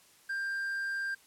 triangle tone, 1589 Hz, G6, 23 cents sharp, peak -30 dBFS, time 0.29-1.15 s, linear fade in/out 10 ms, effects white hiss -61 dBFS RMS until 1.26 s + low-pass 12000 Hz 12 dB/octave

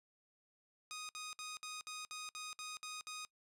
10% pulse tone bursts, 1244.5 Hz, D#6, in tune, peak -36 dBFS, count 10, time 0.91-3.25 s, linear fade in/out 0 ms, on 180 ms, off 60 ms, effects noise-tail reverb RT60 0.1 s tail -22 dB re dry + resampled to 32000 Hz

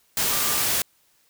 sine tone in noise, 1189 Hz, D6, 21 cents sharp, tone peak -34 dBFS, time 0.31-0.63 s, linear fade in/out 2 ms, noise white, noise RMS -23 dBFS, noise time 0.17-0.82 s, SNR -14 dB, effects white hiss -63 dBFS RMS until 1.29 s

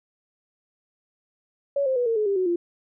sine tone with pitch steps, 562 / 524.4 / 489.2 / 456.5 / 425.9 / 397.4 / 370.8 / 346 Hz, C#5 / C5 / B4 / A#4 / G#4 / G4 / F#4 / F4, +24 / +4 / -16 / -36 / +44 / +24 / +4 / -16 cents, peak -20 dBFS, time 1.76-2.56 s, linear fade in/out 5 ms, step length 100 ms, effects none

